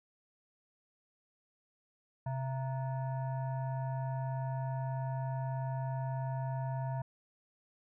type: tone with frequency modulation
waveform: sine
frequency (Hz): 130.81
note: C3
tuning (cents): 0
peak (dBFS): -33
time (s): 2.26-7.02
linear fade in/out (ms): 5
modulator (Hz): 800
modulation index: 0.64
effects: none